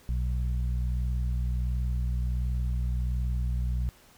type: harmonic tone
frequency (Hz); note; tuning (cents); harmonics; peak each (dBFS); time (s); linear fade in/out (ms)
61.4; B1; -9; 1 / 2 / 3; -26 / -34 / -42; 0.09-3.89; 0
effects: pink hiss -57 dBFS RMS until 4.17 s